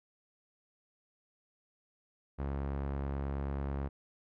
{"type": "tone with low-pass filter", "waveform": "sawtooth", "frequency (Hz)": 69.3, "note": "C#2", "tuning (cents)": 0, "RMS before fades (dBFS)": -36, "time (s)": [2.38, 3.89], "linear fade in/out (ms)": 20, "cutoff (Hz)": 1300, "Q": 0.77, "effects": []}